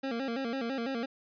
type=tone with vibrato; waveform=25% pulse; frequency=250 Hz; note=B3; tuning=21 cents sharp; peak=-28 dBFS; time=0.03-1.06 s; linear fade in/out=10 ms; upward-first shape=square; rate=6 Hz; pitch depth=130 cents each way; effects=resampled to 11025 Hz